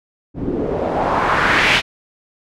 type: noise with low-pass filter sweep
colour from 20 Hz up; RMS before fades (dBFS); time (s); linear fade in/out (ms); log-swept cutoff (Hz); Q
white; -17; 0.34-1.82; 50; 250 to 2900; 2.1
effects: none